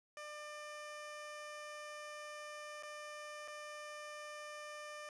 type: tone with dropouts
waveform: 15% pulse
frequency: 598 Hz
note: D5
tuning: 31 cents sharp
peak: -40 dBFS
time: 0.17-5.09 s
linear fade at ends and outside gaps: 1 ms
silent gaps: 2.826-2.833 / 3.477-3.481 s
effects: resampled to 22050 Hz